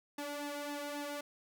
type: tone with flanger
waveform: sawtooth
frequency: 289.9 Hz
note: D4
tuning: 22 cents flat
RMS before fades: -41 dBFS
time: 0.18-1.21 s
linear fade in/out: 5 ms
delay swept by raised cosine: 1.1 to 2.1 ms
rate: 3.7 Hz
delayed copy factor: +0.7
effects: none